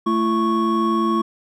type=tone cluster; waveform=triangle; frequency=221.5 / 337.9 / 1105 Hz; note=A3 / E4 / C#6; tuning=+12 / +43 / -6 cents; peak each=-19 dBFS; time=0.06-1.22 s; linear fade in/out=10 ms; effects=none